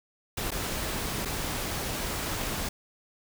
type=noise with dropouts; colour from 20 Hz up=pink; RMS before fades=-32 dBFS; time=0.37-2.69 s; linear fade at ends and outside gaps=5 ms; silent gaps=0.507-0.516 / 1.251-1.255 s; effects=none